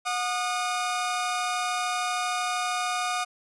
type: tone pair together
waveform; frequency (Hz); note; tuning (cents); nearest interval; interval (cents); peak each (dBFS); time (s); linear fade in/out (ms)
sawtooth; 727.8 / 1224; F#5 / D#6; -29 / -29; major sixth; 900; -25 / -25; 0.05-3.25; 20
effects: resampled to 24000 Hz